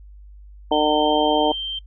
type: harmonic tone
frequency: 151.3 Hz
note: D#3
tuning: 48 cents flat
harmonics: 2 / 3 / 4 / 5 / 6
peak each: -22 / -22 / -22 / -22 / -22 dBFS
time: 0.71-1.52 s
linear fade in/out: 5 ms
type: tone with pitch glide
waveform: sine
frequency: 3117 to 3140 Hz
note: G7 to G7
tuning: -11 to +2 cents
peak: -25 dBFS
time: 0.72-1.79 s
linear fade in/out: 5 ms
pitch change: +13 cents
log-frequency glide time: 0.95-1.09 s
effects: noise-tail reverb RT60 0.1 s tail -23 dB re dry + added 50 Hz sine -40 dBFS peak until 1.86 s